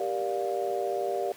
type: chord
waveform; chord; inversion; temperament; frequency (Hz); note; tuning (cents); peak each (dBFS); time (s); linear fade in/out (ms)
sine; G minor seventh; none; just; 392 / 470.4 / 588 / 705.6; G4 / Bb4 / D5 / F5; 0 / +16 / +2 / +18; -31 / -34 / -33 / -32; 0-1.32; 2
effects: pink hiss -49 dBFS RMS until 1.36 s + high-pass 200 Hz 12 dB/octave